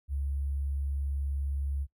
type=tone with sample-and-hold; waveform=sine; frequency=69.6 Hz; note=C#2; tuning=8 cents sharp; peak=-29 dBFS; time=0.08-1.87 s; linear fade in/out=50 ms; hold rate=11025 Hz; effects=noise-tail reverb RT60 0.1 s tail -21 dB re dry